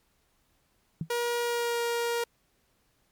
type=tone with exponential decay; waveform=sine; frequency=161.3 Hz; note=E3; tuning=37 cents flat; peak=-25 dBFS; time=1.01-1.09 s; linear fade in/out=2 ms; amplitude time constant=17 ms
type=tone with pitch glide; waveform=sawtooth; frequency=476.8 to 471.1 Hz; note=A#4 to A#4; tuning=+39 to +18 cents; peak=-23 dBFS; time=1.1-2.24 s; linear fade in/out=5 ms; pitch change=-21 cents; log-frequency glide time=1.41-1.8 s
effects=pink hiss -70 dBFS RMS until 3.11 s + MP3 96 kbps